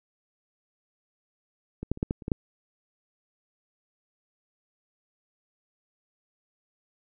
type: clicks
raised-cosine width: 3 ms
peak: -21 / -12 / -27 / -12 / -14 / -29 / -18 / -10 dBFS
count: 8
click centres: 1.83 / 1.916 / 1.974 / 2.029 / 2.109 / 2.222 / 2.281 / 2.318 s
effects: none